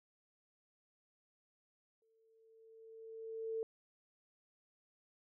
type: tone with exponential growth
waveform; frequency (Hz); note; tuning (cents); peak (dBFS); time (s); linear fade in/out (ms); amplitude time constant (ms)
sine; 447.6; A4; +30; -35; 2.02-3.63; 1; 350
effects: none